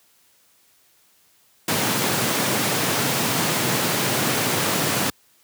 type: high-pass noise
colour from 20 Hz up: pink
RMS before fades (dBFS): -22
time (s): 1.68-5.1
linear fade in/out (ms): 2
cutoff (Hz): 110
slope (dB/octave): 48
effects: white hiss -59 dBFS RMS until 5.43 s + high-pass 60 Hz 12 dB/octave